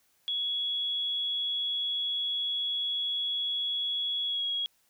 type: tone with pitch glide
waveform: sine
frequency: 3357 to 3311 Hz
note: G#7 to G#7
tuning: +18 to -6 cents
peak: -28 dBFS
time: 0.28-4.66 s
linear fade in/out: 0 ms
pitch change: -24 cents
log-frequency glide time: 4.26-4.43 s
effects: white hiss -69 dBFS RMS until 4.89 s